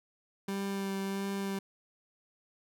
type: tone with vibrato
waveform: 30% pulse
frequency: 196 Hz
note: G3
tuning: in tune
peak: -30 dBFS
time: 0.48-1.59 s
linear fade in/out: 5 ms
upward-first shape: sine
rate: 1.5 Hz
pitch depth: 13 cents each way
effects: none